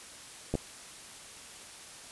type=clicks; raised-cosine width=2 ms; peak=-16 dBFS; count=2; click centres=0.54 / 0.553 s; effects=white hiss -48 dBFS RMS until 2.11 s + resampled to 24000 Hz